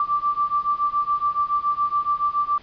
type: beating tone pair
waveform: sine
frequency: 1167 / 1174.1 Hz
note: D6 / D6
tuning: -11 / -1 cents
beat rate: 7.1 Hz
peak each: -23 / -22 dBFS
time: 0-2.58 s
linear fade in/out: 2 ms
effects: pink hiss -49 dBFS RMS until 2.62 s + resampled to 11025 Hz